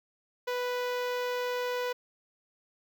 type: tone with notch filter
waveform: sawtooth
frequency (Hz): 493.9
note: B4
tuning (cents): 0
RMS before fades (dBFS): -32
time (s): 0.47-1.93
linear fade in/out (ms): 10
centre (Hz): 9200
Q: 0.6
effects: none